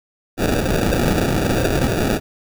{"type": "noise with sample-and-hold", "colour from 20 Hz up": "blue", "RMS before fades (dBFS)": -18, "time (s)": [0.37, 2.2], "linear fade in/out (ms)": 50, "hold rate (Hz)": 1050, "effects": []}